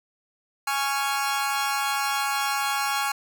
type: chord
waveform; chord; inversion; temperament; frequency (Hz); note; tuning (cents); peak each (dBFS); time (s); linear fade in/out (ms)
sawtooth; Db major; second; equal with one note detuned; 830.6 / 1108.7 / 1386.5; Ab5 / Db6 / F6; 0 / 0 / -13; -23 / -25 / -26; 0.67-3.12; 5
effects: none